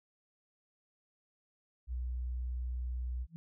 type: tone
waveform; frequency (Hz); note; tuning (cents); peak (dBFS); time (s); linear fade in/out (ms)
sine; 61.74; B1; 0; -34; 1.87-3.27; 50
type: tone with exponential growth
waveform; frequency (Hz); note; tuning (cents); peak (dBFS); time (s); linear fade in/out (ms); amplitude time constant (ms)
sine; 164.81; E3; 0; -39; 3.27-3.36; 0; 19
effects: none